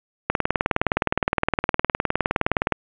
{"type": "click train", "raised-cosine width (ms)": 0.5, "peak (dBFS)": -3, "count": 48, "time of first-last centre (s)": [0.3, 2.723], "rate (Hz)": 19.4, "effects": ["resampled to 8000 Hz", "7-bit"]}